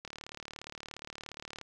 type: click train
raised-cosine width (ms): 0.2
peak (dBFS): -25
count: 59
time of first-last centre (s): 0.05-1.613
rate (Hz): 37.1
effects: none